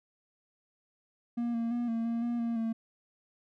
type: tone with pitch steps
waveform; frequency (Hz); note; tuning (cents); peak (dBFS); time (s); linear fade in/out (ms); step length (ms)
triangle; 236.9 / 231.1 / 239.7 / 228.5 / 232 / 237.7 / 232.5 / 226; A#3 / A#3 / A#3 / A#3 / A#3 / A#3 / A#3 / A3; +28 / -15 / +48 / -34 / -8 / +34 / -4 / +47; -27; 1.37-2.73; 10; 170
effects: none